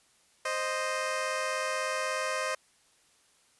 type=tone pair together; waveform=15% pulse; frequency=523.3 / 619.8 Hz; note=C5 / D#5; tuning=0 / -7 cents; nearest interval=minor third; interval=293 cents; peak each=-26 dBFS; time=0.45-2.55 s; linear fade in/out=5 ms; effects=white hiss -65 dBFS RMS until 3.59 s + resampled to 24000 Hz